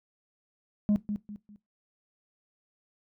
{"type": "tone with echo", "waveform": "sine", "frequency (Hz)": 207.7, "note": "G#3", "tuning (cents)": 0, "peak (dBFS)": -18, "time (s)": [0.89, 0.96], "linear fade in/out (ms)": 0, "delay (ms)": 200, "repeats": 3, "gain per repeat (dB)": -10, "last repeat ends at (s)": 1.56, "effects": ["noise-tail reverb RT60 0.2 s tail -19 dB re dry", "tanh soft clip ceiling -20 dBFS"]}